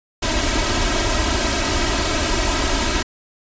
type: noise with comb filter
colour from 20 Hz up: pink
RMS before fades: -19 dBFS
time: 0.22-3.03 s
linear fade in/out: 10 ms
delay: 3.1 ms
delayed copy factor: +0.85
effects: resampled to 16000 Hz